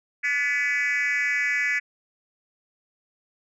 sine tone with frequency modulation, 1997 Hz, B6, 19 cents sharp, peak -19 dBFS, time 0.23-1.8 s, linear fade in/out 20 ms, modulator 269 Hz, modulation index 1.3, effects tanh soft clip ceiling -20 dBFS

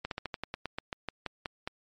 slowing click train, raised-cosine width 0.3 ms, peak -18 dBFS, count 14, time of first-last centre 0.05-1.675 s, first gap 62 ms, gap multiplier 1.11, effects MP3 48 kbps

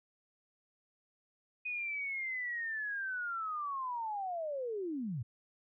sine linear sweep, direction down, 2500 to 103.83 Hz, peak -35 dBFS, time 1.65-5.23 s, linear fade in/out 10 ms, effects none

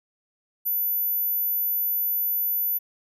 sine tone, 14000 Hz, A9, 10 cents flat, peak -22 dBFS, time 0.65-2.79 s, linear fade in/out 20 ms, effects none

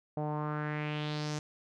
sawtooth tone with low-pass filter sweep, 150.5 Hz, D3, 43 cents sharp, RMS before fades -35 dBFS, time 0.17-1.39 s, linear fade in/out 2 ms, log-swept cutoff 680 to 6600 Hz, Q 3.1, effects none

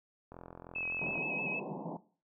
click train, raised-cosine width 1 ms, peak -33 dBFS, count 38, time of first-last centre 0.32-1.178 s, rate 43.1 Hz
sine tone with vibrato, 2575 Hz, E7, 41 cents flat, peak -34 dBFS, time 0.75-1.6 s, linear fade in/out 10 ms, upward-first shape square, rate 6.3 Hz, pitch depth 21 cents each way
pink band-pass noise, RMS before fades -41 dBFS, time 1.01-1.97 s, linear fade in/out 5 ms, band 140 to 1000 Hz, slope 96 dB/octave
effects noise-tail reverb RT60 0.4 s tail -17 dB re dry

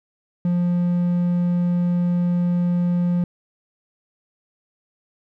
triangle tone, 175.7 Hz, F3, 11 cents sharp, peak -15 dBFS, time 0.45-3.24 s, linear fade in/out 2 ms, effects none

